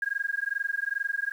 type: tone with amplitude modulation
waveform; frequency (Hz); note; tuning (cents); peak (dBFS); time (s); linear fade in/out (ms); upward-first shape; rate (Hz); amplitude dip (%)
sine; 1628; G#6; -35; -23; 0.02-1.32; 2; sine; 22.4; 100
effects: 9-bit